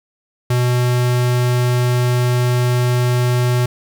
square tone, 123.47 Hz, B2, in tune, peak -14 dBFS, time 0.5-3.66 s, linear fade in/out 5 ms, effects 8-bit

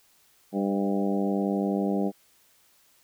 harmonic tone with a mistuned harmonic, 99.1 Hz, G2, 19 cents sharp, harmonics 2 / 3 / 4 / 5 / 6 / 7 / 8, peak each -26 / -30 / -32 / -34 / -36 / -37 / -38 dBFS, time 0.52-2.12 s, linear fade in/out 50 ms, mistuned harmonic 6, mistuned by +21 cents, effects white hiss -62 dBFS RMS until 3.03 s

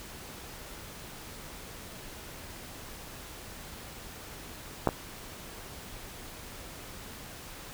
clicks, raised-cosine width 1 ms, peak -8 / -16 dBFS, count 2, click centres 4.873 / 4.889 s, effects pink hiss -45 dBFS RMS until 7.73 s

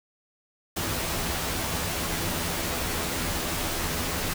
pink noise with comb filter, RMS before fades -29 dBFS, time 0.76-4.34 s, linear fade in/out 10 ms, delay 12 ms, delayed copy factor +0.6, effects none

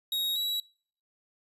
45% pulse tone pair in turn, 3778 / 3895 Hz, A#7 / B7, +22 / -25 cents, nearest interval minor second, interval 53 cents, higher second, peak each -28 dBFS, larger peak neither, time 0.12-0.36 / 0.36-0.6 s, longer neither, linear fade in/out 2 ms, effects noise-tail reverb RT60 0.5 s tail -25 dB re dry + resampled to 32000 Hz

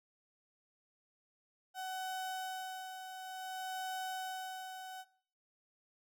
35% pulse tone with tremolo, 751 Hz, F#5, 26 cents sharp, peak -36 dBFS, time 1.74-5.05 s, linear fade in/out 50 ms, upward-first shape sine, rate 0.56 Hz, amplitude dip 55%, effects noise-tail reverb RT60 0.6 s tail -22 dB re dry

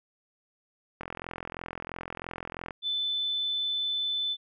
click train, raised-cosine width 0.5 ms, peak -21 dBFS, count 74, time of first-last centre 1.01-2.708 s, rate 43 Hz
sine tone, 3515 Hz, A7, 2 cents flat, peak -27 dBFS, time 2.82-4.37 s, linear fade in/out 50 ms
effects none

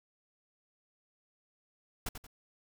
pink noise with echo, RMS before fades -35 dBFS, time 2.06-2.09 s, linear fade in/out 5 ms, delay 89 ms, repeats 2, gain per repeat -8 dB, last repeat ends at 2.268 s, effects none

